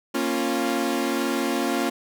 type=chord; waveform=sawtooth; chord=Bb minor; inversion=none; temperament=equal with one note detuned; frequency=233.1 / 274.8 / 349.2 Hz; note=Bb3 / Db4 / F4; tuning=0 / -15 / 0 cents; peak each=-24 / -22 / -23 dBFS; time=0.14-1.9 s; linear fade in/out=10 ms; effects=none